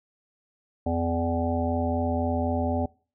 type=harmonic tone with a mistuned harmonic; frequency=83.9 Hz; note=E2; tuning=31 cents sharp; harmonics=1 / 3 / 5 / 7 / 9 / 10; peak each=-28 / -28 / -35 / -30 / -32 / -39 dBFS; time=0.86-2.86 s; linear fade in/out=5 ms; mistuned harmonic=1; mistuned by=+27 cents; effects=noise-tail reverb RT60 0.4 s tail -24 dB re dry